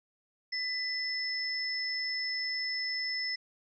sine tone pair together, 2000 / 5251 Hz, B6 / E8, +21 / -8 cents, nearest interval octave + perfect fourth, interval 1671 cents, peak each -35 / -33 dBFS, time 0.52-3.36 s, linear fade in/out 10 ms, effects none

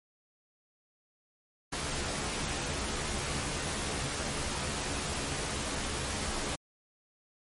pink noise with comb filter, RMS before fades -34 dBFS, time 1.72-6.56 s, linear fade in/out 10 ms, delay 14 ms, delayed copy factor +0.6, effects MP3 48 kbps

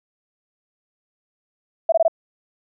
sine tone bursts, 659.3 Hz, E5, in tune, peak -12 dBFS, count 4, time 1.89-2.081 s, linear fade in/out 5 ms, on 32 ms, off 21 ms, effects none

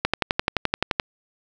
click train, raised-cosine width 0.3 ms, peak -3 dBFS, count 12, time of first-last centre 0.05-0.998 s, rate 11.6 Hz, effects none

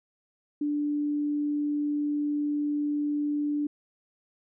sine tone, 293.7 Hz, D4, in tune, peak -25 dBFS, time 0.61-3.67 s, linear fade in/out 5 ms, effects none

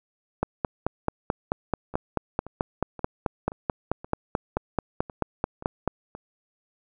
two click trains, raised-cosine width 1 ms, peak -9 / -24 dBFS, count 26 / 9, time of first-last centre 0.43-5.877 / 1.94-6.151 s, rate 4.59 / 1.9 Hz, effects none

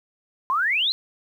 sine exponential sweep, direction up, 1006 to 4238 Hz, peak -19 dBFS, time 0.5-0.92 s, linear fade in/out 0 ms, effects 9-bit

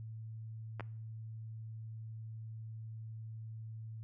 clicks, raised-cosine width 0.5 ms, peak -27 dBFS, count 2, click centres 0.797 / 0.807 s, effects noise-tail reverb RT60 0.6 s tail -22 dB re dry + added 111 Hz sine -43 dBFS peak until 4.03 s

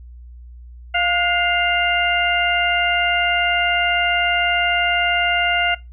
harmonic tone with a mistuned harmonic, 698.5 Hz, F5, in tune, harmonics 1 / 2 / 3 / 4, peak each -21 / -21 / -21 / -21 dBFS, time 0.94-5.75 s, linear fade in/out 10 ms, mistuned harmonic 2, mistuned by +53 cents, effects noise-tail reverb RT60 0.2 s tail -20 dB re dry + added 60 Hz sine -36 dBFS peak until 5.92 s

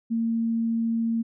sine tone, 228.5 Hz, A#3, 34 cents flat, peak -22 dBFS, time 0.1-1.23 s, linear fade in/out 20 ms, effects none

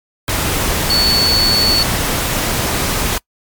sine tone in noise, 4444 Hz, C#8, 4 cents sharp, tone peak -11 dBFS, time 0.9-1.83 s, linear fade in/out 2 ms, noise pink, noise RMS -17 dBFS, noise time 0.28-3.18 s, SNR +3 dB, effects noise-tail reverb RT60 0.1 s tail -25 dB re dry + MP3 96 kbps

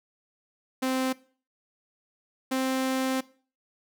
sawtooth tone pair in turn, 260.3 / 262.1 Hz, C4 / C4, -9 / +3 cents, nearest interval unison, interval 12 cents, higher second, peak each -21 dBFS, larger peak neither, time 0.82-1.13 / 2.51-3.21 s, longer second, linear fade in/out 10 ms, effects noise-tail reverb RT60 0.4 s tail -19 dB re dry

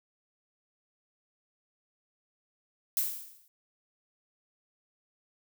violet noise with exponential decay, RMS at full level -26 dBFS, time 2.97-3.48 s, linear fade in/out 1 ms, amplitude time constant 110 ms, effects none

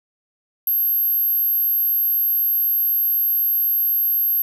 sine tone, 12544 Hz, G9, in tune, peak -16 dBFS, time 0.67-4.42 s, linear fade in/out 2 ms, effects 8-bit

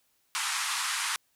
pink band-pass noise, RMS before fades -31 dBFS, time 0.35-1.16 s, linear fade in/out 0 ms, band 940 to 11000 Hz, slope 48 dB/octave, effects white hiss -71 dBFS RMS until 1.35 s

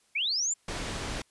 sine linear sweep, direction up, 2142 to 7410 Hz, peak -26 dBFS, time 0.15-0.54 s, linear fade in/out 10 ms
pink low-pass noise, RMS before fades -35 dBFS, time 0.68-1.22 s, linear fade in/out 5 ms, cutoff 7400 Hz, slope 12 dB/octave
effects white hiss -67 dBFS RMS until 1.3 s + resampled to 24000 Hz

